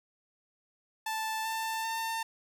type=tone with pitch steps; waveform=sawtooth; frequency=880 / 890.7 / 901.6 Hz; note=A5 / A5 / A5; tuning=0 / +21 / +42 cents; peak=-28 dBFS; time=1.06-2.23 s; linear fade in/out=5 ms; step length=390 ms; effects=none

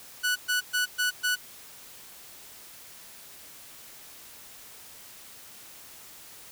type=tone bursts; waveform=sawtooth; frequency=1480 Hz; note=F#6; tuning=in tune; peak=-20 dBFS; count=5; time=0.23-1.36 s; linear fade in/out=20 ms; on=130 ms; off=120 ms; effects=white hiss -48 dBFS RMS until 6.51 s

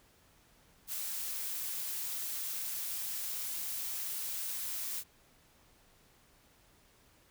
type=noise; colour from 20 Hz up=blue; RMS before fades=-38 dBFS; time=0.87-5.04 s; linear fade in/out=50 ms; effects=pink hiss -65 dBFS RMS until 7.3 s

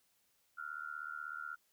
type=tone with amplitude modulation; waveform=sine; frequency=1402 Hz; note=F6; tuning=6 cents sharp; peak=-37 dBFS; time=0.57-1.56 s; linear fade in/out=20 ms; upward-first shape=sine; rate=76.3 Hz; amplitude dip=100%; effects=white hiss -75 dBFS RMS until 1.72 s

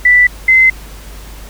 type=tone pair in turn; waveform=sine; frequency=1975.5 / 2059 Hz; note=B6 / C7; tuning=0 / -28 cents; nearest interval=minor second; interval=72 cents; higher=second; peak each=-4 dBFS; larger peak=neither; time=0.05-0.27 / 0.48-0.7 s; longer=neither; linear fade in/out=5 ms; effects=added 50 Hz sine -30 dBFS peak until 1.49 s + pink hiss -36 dBFS RMS until 1.49 s

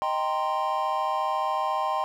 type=chord; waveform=triangle; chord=C minor seventh; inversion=first; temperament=equal; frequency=622.3 / 784 / 932.3 / 1046.5 Hz; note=Eb5 / G5 / Bb5 / C6; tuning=0 / 0 / 0 / 0 cents; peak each=-30 / -27 / -30 / -26 dBFS; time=0.02-2.04 s; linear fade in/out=0 ms; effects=none

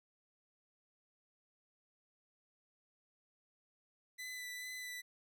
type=tone with vibrato; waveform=sawtooth; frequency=1996 Hz; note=B6; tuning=18 cents sharp; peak=-40 dBFS; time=4.18-5.02 s; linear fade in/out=20 ms; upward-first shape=sine; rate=2.3 Hz; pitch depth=16 cents each way; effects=none

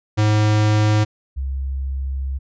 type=tone pair in turn; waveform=square / sine; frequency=106.5 / 67.09 Hz; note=G#2 / C2; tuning=+44 / +44 cents; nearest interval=minor sixth; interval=800 cents; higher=first; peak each=-14 / -21 dBFS; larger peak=first; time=0.17-1.05 / 1.36-2.39 s; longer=second; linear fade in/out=20 ms; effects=resampled to 16000 Hz

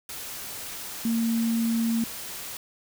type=tone in noise; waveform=sine; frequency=229.2 Hz; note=A#3; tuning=29 cents flat; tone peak=-22 dBFS; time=1.05-2.04 s; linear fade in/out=2 ms; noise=white; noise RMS=-37 dBFS; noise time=0.09-2.57 s; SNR=+12 dB; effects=none

